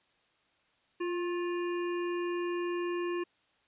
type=harmonic tone with a mistuned harmonic; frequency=349.2 Hz; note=F4; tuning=in tune; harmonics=1 / 3 / 5 / 7 / 8; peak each=-31 / -41 / -45 / -48 / -49 dBFS; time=1-3.24 s; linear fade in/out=10 ms; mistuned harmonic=3; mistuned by=+41 cents; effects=white hiss -70 dBFS RMS until 3.67 s + resampled to 8000 Hz